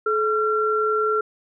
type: tone pair together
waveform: sine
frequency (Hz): 430 / 1365.2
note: A4 / F6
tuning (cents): -40 / -40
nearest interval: octave + minor sixth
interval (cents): 2000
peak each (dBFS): -21 / -21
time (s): 0.06-1.21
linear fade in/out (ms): 5
effects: none